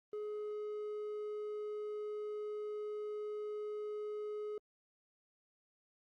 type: tone with hard clipping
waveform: sine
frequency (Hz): 421.3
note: G#4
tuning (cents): +25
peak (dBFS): -40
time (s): 0.13-4.58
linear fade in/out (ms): 2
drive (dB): 3
effects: Opus 32 kbps

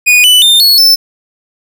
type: tone with pitch steps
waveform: 45% pulse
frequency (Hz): 2468 / 2986 / 3613 / 4372 / 5290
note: D#7 / F#7 / A7 / C#8 / E8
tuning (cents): -15 / +15 / +45 / -25 / +5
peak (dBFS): -3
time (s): 0.06-0.96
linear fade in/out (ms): 20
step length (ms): 180
effects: none

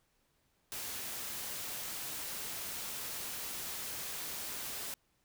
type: noise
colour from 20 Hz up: white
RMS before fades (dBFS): -41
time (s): 0.72-4.94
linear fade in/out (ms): 0
effects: pink hiss -75 dBFS RMS until 5.24 s

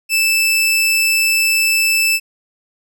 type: tone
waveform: sawtooth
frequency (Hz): 2637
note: E7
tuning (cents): 0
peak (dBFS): -9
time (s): 0.09-2.2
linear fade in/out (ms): 50
effects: none

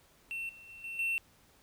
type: tone with level steps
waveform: triangle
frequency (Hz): 2700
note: E7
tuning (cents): +41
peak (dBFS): -34 / -49 / -46 / -37 / -28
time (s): 0.31-1.18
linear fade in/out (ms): 0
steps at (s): 0.49 / 0.69 / 0.84 / 0.99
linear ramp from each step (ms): 2
effects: pink hiss -64 dBFS RMS until 1.62 s

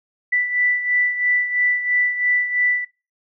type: beating tone pair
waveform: sine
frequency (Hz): 1975.5 / 1978.5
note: B6 / B6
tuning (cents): 0 / +3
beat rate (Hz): 3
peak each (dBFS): -18 / -24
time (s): 0.32-2.85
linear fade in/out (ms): 10
effects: noise-tail reverb RT60 0.3 s tail -22 dB re dry

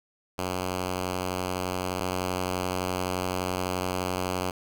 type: tone pair in turn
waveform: 5% pulse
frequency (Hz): 91.7 / 91.7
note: F#2 / F#2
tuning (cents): -15 / -15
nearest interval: unison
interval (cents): 0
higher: neither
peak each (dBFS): -17 / -16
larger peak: second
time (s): 0.38-2 / 2-4.51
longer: second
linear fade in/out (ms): 5
effects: none

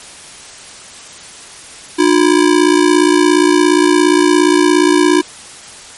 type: ring-modulated tone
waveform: square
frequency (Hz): 330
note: E4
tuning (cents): +2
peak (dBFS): -5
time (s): 1.98-5.22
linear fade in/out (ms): 20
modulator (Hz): 28.6
effects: white hiss -34 dBFS RMS until 5.97 s + MP3 48 kbps

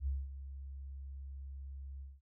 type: tone with ADSR envelope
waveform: sine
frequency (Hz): 68.1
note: C#2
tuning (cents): -30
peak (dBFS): -31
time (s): 0-2.21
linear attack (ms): 68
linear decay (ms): 210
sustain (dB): -12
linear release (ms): 200
effects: none

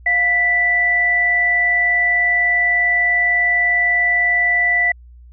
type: tone pair together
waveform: sine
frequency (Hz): 701.1 / 1975.5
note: F5 / B6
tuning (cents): +7 / 0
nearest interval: octave + tritone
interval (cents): 1793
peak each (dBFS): -24 / -13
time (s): 0.06-4.92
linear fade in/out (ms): 5
effects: added 60 Hz sine -39 dBFS peak until 5.32 s

